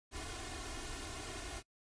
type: noise with comb filter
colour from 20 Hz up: pink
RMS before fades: -44 dBFS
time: 0.11-1.63 s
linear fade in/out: 50 ms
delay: 2.8 ms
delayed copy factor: +0.9
effects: noise-tail reverb RT60 0.1 s tail -24 dB re dry + resampled to 22050 Hz